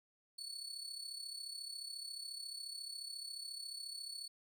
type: tone with amplitude modulation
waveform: 35% pulse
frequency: 4435 Hz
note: C#8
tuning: in tune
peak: -40 dBFS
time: 0.38-4.28 s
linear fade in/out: 10 ms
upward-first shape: sine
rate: 34.2 Hz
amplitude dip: 65%
effects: none